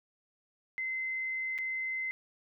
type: tone with dropouts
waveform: sine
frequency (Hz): 2061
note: C7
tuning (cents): -27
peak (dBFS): -32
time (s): 0.78-2.11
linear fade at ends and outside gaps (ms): 0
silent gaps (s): 1.58-1.586
effects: none